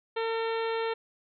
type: harmonic tone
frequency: 452.9 Hz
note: A#4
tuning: 50 cents flat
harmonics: 1 / 2 / 3 / 4 / 5 / 6 / 7 / 8 / 9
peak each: -29 / -35 / -39 / -41 / -43 / -45 / -46 / -47 / -48 dBFS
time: 0.16-0.94 s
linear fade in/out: 10 ms
effects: none